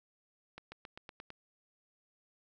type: accelerating click train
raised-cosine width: 0.3 ms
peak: -30 dBFS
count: 7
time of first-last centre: 0.58-1.304 s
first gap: 140 ms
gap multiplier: 0.94
effects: none